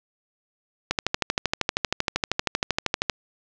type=click train; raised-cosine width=0.2 ms; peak=-4 dBFS; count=29; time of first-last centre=0.91-3.098 s; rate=12.8 Hz; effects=low-pass 7000 Hz 12 dB/octave + 7-bit